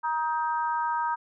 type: harmonic tone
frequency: 314.6 Hz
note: D#4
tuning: 19 cents sharp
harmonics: 3 / 4 / 5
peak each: -26 / -32 / -35 dBFS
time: 0.03-1.16 s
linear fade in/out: 20 ms
effects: none